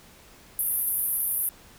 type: band-pass noise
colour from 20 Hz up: white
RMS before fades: -27 dBFS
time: 0.59-1.49 s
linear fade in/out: 0 ms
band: 10000 to 14000 Hz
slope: 96 dB/octave
effects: pink hiss -52 dBFS RMS until 1.78 s